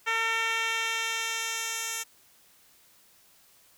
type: tone with band-pass filter sweep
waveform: 10% pulse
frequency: 452.8 Hz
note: A4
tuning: 50 cents sharp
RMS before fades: -30 dBFS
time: 0.06-2.04 s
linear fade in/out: 20 ms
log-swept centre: 2000 to 7600 Hz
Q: 0.95
effects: white hiss -60 dBFS RMS until 3.77 s